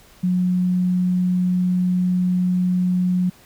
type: tone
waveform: sine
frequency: 181.1 Hz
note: F#3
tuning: 37 cents flat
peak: -16 dBFS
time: 0.23-3.3 s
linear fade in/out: 10 ms
effects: pink hiss -50 dBFS RMS until 3.45 s